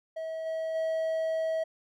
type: tone with level steps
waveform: triangle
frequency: 644 Hz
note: E5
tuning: 41 cents flat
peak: -31 / -28 / -25 dBFS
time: 0.16-1.64 s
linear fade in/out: 10 ms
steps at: 0.45 / 0.74 s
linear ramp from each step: 20 ms
effects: none